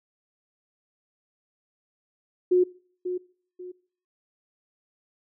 sine tone with echo, 362.2 Hz, F#4, 37 cents flat, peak -16 dBFS, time 2.51-2.64 s, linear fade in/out 10 ms, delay 540 ms, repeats 2, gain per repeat -10 dB, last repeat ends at 3.72 s, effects noise-tail reverb RT60 0.5 s tail -22 dB re dry

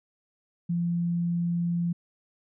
sine tone, 171.9 Hz, F3, 27 cents flat, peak -24 dBFS, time 0.69-1.93 s, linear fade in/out 10 ms, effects none

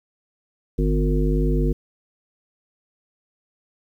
harmonic tone with a mistuned harmonic, 50.8 Hz, G#1, 38 cents flat, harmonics 1 / 3 / 5 / 7 / 9, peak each -19 / -24 / -26 / -27 / -29 dBFS, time 0.78-1.73 s, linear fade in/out 10 ms, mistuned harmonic 3, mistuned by +22 cents, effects 9-bit

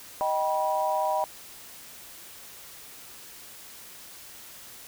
sine chord, Eb augmented, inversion none, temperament just, 622.3 / 777.8 / 972.3 Hz, Eb5 / G5 / B5, 0 / -14 / -27 cents, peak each -28 dBFS, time 0.21-1.24 s, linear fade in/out 0 ms, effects white hiss -46 dBFS RMS until 4.87 s

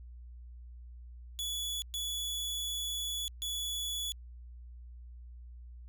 sawtooth tone bursts at uneven times, 3414 Hz, G#7, 47 cents sharp, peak -31 dBFS, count 3, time 1.39-1.82 / 1.94-3.28 / 3.42-4.12 s, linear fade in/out 0 ms, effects added 60 Hz sine -46 dBFS peak until 5.88 s

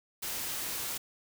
white noise, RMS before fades -36 dBFS, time 0.22-0.98 s, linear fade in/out 10 ms, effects none

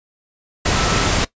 sine tone in noise, 1318.5 Hz, E6, in tune, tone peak -25 dBFS, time 0.75-1.09 s, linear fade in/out 10 ms, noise pink, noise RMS -17 dBFS, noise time 0.65-1.25 s, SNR -11 dB, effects noise-tail reverb RT60 0.1 s tail -18 dB re dry + resampled to 16000 Hz

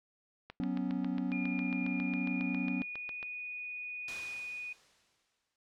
click train, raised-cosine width 0.3 ms, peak -28 dBFS, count 21, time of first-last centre 0.5-3.229 s, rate 7.33 Hz
triangle chord, F# suspended fourth, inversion none, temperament equal, 185 / 246.9 / 277.2 Hz, F#3 / B3 / C#4, 0 / 0 / 0 cents, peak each -34 dBFS, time 0.6-2.82 s, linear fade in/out 0 ms
sine tone with pitch glide, 2416 to 2471 Hz, D7 to D#7, +48 to -13 cents, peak -38 dBFS, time 1.32-4.73 s, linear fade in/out 5 ms, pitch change +39 cents, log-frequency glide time 2-3.19 s
white noise with exponential decay, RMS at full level -42 dBFS, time 4.08-5.56 s, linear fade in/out 2 ms, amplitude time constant 320 ms
effects noise-tail reverb RT60 0.2 s tail -26 dB re dry + low-pass 6000 Hz 12 dB/octave

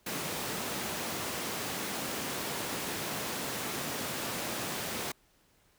pink high-pass noise, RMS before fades -36 dBFS, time 0.06-5.12 s, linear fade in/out 5 ms, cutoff 170 Hz, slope 12 dB/octave, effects pink hiss -67 dBFS RMS until 5.78 s

